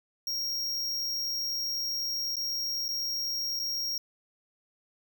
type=tone with dropouts; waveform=square; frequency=5588 Hz; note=F8; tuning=in tune; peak=-30 dBFS; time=0.27-3.98 s; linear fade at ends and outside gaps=2 ms; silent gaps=2.358-2.367 / 2.882-2.888 / 3.593-3.598 s; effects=none